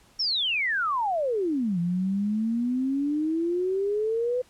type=exponential two-way sweep; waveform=sine; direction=down then up; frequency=5600 to 169.5 to 507 Hz; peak=-23 dBFS; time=0.19-4.42 s; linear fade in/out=10 ms; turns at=1.79 s; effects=pink hiss -58 dBFS RMS until 4.49 s + low-pass 11000 Hz 12 dB/octave